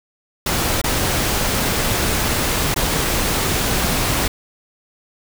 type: noise with dropouts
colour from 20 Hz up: pink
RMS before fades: -19 dBFS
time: 0.46-4.28 s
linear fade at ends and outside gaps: 5 ms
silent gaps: 0.816-0.839 / 2.743-2.761 s
effects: none